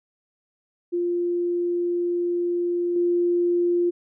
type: tone with level steps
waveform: sine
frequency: 349.2 Hz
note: F4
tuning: in tune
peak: -21 / -18 dBFS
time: 0.92-3.91 s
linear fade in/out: 20 ms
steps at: 2.96 s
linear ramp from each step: 2 ms
effects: none